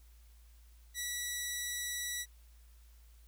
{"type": "tone", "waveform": "10% pulse", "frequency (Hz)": 1947, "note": "B6", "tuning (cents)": -25, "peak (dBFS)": -27, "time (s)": [0.94, 2.26], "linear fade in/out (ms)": 50, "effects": ["added 57 Hz sine -56 dBFS peak until 3.27 s", "white hiss -69 dBFS RMS until 3.27 s"]}